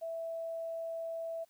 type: tone with quantisation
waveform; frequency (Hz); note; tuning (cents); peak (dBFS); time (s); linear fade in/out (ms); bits
sine; 659.3; E5; 0; -36; 0.01-1.45; 20; 11
effects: white hiss -72 dBFS RMS until 1.49 s